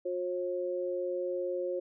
sine tone pair together, 359.4 / 538.5 Hz, F4 / C5, +50 / +50 cents, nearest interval perfect fifth, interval 700 cents, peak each -34 / -33 dBFS, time 0.05-1.8 s, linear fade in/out 10 ms, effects none

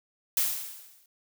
blue noise with exponential decay, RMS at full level -23 dBFS, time 0.37-1.06 s, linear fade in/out 2 ms, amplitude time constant 150 ms, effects none

